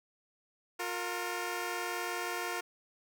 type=tone pair together; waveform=10% pulse; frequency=355.4 / 460.8 Hz; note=F4 / A#4; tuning=+30 / -20 cents; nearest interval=major third; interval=450 cents; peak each=-28 / -30 dBFS; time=0.79-2.61 s; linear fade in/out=10 ms; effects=none